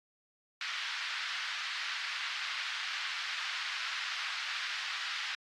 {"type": "band-pass noise", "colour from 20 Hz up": "pink", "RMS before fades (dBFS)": -38, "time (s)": [0.61, 5.35], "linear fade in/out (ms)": 2, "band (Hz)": [1400, 4500], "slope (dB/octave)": 24, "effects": ["AAC 48 kbps"]}